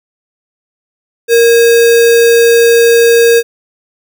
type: tone with sample-and-hold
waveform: sine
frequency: 466.3 Hz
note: A#4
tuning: 1 cent sharp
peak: -3 dBFS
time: 1.28-3.43 s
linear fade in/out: 50 ms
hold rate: 2100 Hz
effects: none